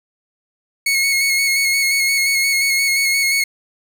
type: tone with vibrato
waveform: sawtooth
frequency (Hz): 2189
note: C#7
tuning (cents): -22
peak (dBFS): -11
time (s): 0.86-3.44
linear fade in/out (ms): 5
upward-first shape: square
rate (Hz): 5.7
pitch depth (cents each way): 22
effects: none